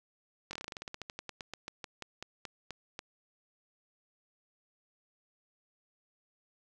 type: slowing click train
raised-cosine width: 0.2 ms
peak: -23 dBFS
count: 25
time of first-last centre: 0.51-2.991 s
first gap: 21 ms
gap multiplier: 1.12
effects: none